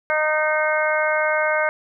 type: harmonic tone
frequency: 307.7 Hz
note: D#4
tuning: 19 cents flat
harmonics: 2 / 3 / 4 / 5 / 6 / 7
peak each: -21 / -27 / -27 / -23 / -33 / -25 dBFS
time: 0.1-1.69 s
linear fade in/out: 0 ms
effects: none